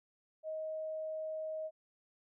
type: tone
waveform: sine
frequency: 629 Hz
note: D#5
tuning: 19 cents sharp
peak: -37 dBFS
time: 0.43-1.71 s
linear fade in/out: 50 ms
effects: none